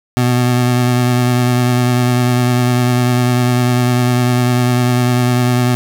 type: tone with vibrato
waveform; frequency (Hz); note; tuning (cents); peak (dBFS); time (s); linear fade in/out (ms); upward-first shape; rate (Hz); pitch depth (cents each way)
25% pulse; 123.47; B2; 0; -7; 0.17-5.75; 0; sine; 10; 21
effects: none